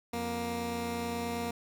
15% pulse tone pair together, 88.1 / 235.2 Hz, F2 / A#3, +16 / +16 cents, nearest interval octave + perfect fourth, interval 1700 cents, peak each -34 / -27 dBFS, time 0.13-1.51 s, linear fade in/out 5 ms, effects none

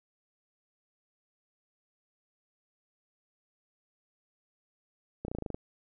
slowing click train, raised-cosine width 2 ms, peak -22 dBFS, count 9, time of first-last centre 5.25-5.545 s, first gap 32 ms, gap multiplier 1.04, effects none

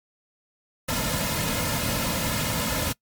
pink noise with comb filter, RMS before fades -26 dBFS, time 0.88-2.93 s, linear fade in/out 10 ms, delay 2.6 ms, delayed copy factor -0.7, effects noise-tail reverb RT60 0.1 s tail -24 dB re dry + MP3 96 kbps

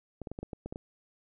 clicks, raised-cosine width 2 ms, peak -25 dBFS, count 9, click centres 0.217 / 0.272 / 0.316 / 0.389 / 0.43 / 0.532 / 0.66 / 0.725 / 0.759 s, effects none

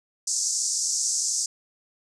white band-pass noise, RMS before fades -26 dBFS, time 0.27-1.46 s, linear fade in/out 5 ms, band 5300 to 8000 Hz, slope 48 dB/octave, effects none

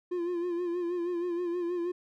triangle tone with vibrato, 349.2 Hz, F4, in tune, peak -27 dBFS, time 0.11-1.92 s, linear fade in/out 10 ms, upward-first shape sine, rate 6.3 Hz, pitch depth 51 cents each way, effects none

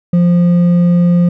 sine tone with hard clipping, 174.61 Hz, F3, in tune, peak -8 dBFS, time 0.13-1.29 s, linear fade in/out 5 ms, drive 4 dB, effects none

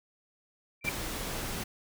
sine tone with exponential growth, 2349 Hz, D7, in tune, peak -23 dBFS, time 0.81-0.89 s, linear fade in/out 2 ms, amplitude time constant 17 ms
pink noise, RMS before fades -36 dBFS, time 0.84-1.64 s, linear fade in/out 10 ms
effects none

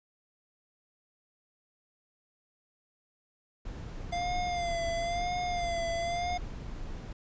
brown noise, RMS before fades -39 dBFS, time 3.65-7.13 s, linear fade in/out 5 ms
square tone with vibrato, 694 Hz, F5, 11 cents flat, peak -31 dBFS, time 4.12-6.38 s, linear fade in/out 10 ms, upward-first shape sine, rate 0.99 Hz, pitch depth 54 cents each way
effects resampled to 16000 Hz

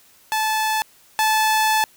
sawtooth tone pair in turn, 870 / 870 Hz, A5 / A5, -20 / -20 cents, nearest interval unison, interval 0 cents, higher neither, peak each -15 / -12 dBFS, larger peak second, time 0.32-0.82 / 1.19-1.84 s, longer second, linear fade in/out 0 ms, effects white hiss -53 dBFS RMS until 1.96 s

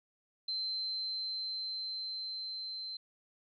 sine tone with level ramp, 4100 Hz, C8, 36 cents flat, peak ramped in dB -33 to -39 dBFS, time 0.48-2.97 s, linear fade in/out 5 ms, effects none

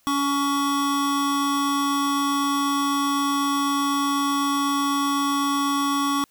square tone pair together, 281.7 / 1123 Hz, C#4 / C#6, +28 / +22 cents, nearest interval 2 octaves, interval 2394 cents, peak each -24 dBFS, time 0.07-6.24 s, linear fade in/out 0 ms, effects white hiss -62 dBFS RMS until 6.3 s

